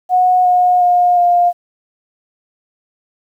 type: tone with pitch steps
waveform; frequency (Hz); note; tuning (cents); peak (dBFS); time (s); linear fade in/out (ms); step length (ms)
sine; 731 / 721.8 / 712.7 / 703.7; F#5 / F#5 / F5 / F5; -21 / -43 / +35 / +13; -8; 0.09-1.53; 50; 360
effects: 8-bit